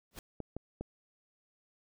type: noise with exponential growth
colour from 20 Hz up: pink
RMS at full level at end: -40 dBFS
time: 0.11-0.19 s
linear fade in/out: 2 ms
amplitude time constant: 16 ms
type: clicks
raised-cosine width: 2 ms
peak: -25 dBFS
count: 3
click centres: 0.403 / 0.566 / 0.81 s
effects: none